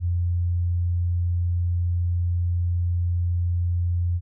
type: tone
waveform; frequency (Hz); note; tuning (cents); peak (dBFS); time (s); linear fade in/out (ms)
sine; 87.31; F2; 0; -20; 0-4.21; 50
effects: none